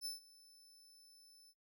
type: tone with ADSR envelope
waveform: sawtooth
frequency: 5274 Hz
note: E8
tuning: in tune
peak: -37 dBFS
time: 0.01-1.54 s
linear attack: 46 ms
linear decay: 140 ms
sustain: -22 dB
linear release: 51 ms
effects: noise-tail reverb RT60 0.2 s tail -24 dB re dry